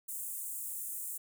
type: high-pass noise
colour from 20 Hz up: pink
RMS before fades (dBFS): -40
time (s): 0.08-1.18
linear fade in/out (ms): 10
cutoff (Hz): 7800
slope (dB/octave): 48
effects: none